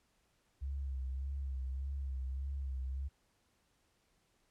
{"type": "tone with vibrato", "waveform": "sine", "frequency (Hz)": 67, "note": "C2", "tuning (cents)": 42, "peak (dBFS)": -36, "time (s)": [0.61, 3.09], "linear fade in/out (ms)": 20, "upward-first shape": "sine", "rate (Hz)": 1.7, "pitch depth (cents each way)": 56, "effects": ["pink hiss -75 dBFS RMS until 4.5 s", "low-pass 11000 Hz 12 dB/octave"]}